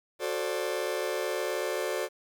40% pulse chord, D dominant seventh, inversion first, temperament just, 367.1 / 440.5 / 528.6 / 587.3 Hz, F#4 / A4 / C5 / D5, -14 / +2 / +18 / 0 cents, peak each -34 dBFS, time 0.19-2.09 s, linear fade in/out 50 ms, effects 10-bit

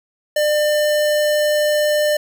square tone, 599 Hz, D5, 34 cents sharp, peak -15 dBFS, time 0.36-2.17 s, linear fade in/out 5 ms, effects none

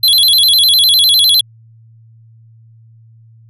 square tone with vibrato, 3700 Hz, A#7, 14 cents flat, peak -7 dBFS, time 0.03-1.41 s, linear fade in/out 5 ms, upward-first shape square, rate 9.9 Hz, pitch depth 170 cents each way, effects added 113 Hz sine -40 dBFS peak until 3.49 s + resampled to 32000 Hz

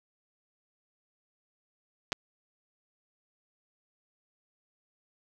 clicks, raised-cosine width 0.2 ms, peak -12 dBFS, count 2, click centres 2.121 / 2.128 s, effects none

